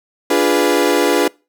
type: chord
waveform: 35% pulse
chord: D diminished seventh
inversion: none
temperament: equal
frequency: 293.7 / 349.2 / 415.3 / 493.9 Hz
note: D4 / F4 / Ab4 / Cb5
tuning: 0 / 0 / 0 / 0 cents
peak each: -16 dBFS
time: 0.3-1.28 s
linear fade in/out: 5 ms
effects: noise-tail reverb RT60 0.3 s tail -25 dB re dry